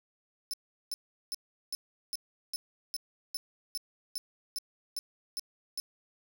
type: tone bursts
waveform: sawtooth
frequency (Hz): 5274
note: E8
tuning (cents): 0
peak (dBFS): -30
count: 14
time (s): 0.51-5.8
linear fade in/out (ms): 0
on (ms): 25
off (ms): 380
effects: 11-bit